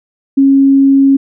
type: tone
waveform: sine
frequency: 273.4 Hz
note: C#4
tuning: 24 cents flat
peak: -4 dBFS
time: 0.37-1.17 s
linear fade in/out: 10 ms
effects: none